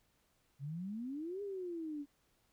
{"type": "exponential two-way sweep", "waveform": "sine", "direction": "up then down", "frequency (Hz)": [132.7, 412.1, 280.7], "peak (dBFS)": -39, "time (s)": [0.59, 2.06], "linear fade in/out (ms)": 50, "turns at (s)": 1.42, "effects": ["pink hiss -75 dBFS RMS until 2.52 s"]}